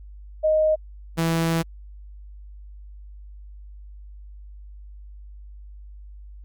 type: tone pair in turn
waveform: sine / sawtooth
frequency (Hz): 622.3 / 164.83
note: D#5 / E3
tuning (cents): 0 / 0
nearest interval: octave + major seventh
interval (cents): 2300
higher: first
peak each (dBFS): -16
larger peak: neither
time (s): 0.43-0.76 / 1.17-1.63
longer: second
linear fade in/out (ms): 20
effects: added 50 Hz sine -39 dBFS peak until 6.44 s + Opus 48 kbps